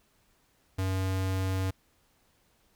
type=tone; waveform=square; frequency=94.6 Hz; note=F#2; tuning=39 cents sharp; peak=-28 dBFS; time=0.78-1.71 s; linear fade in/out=10 ms; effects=pink hiss -68 dBFS RMS until 2.75 s